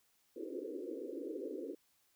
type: band-pass noise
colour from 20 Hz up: pink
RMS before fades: -43 dBFS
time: 0.36-1.75 s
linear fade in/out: 10 ms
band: 270 to 520 Hz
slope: 96 dB/octave
effects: white hiss -74 dBFS RMS until 2.15 s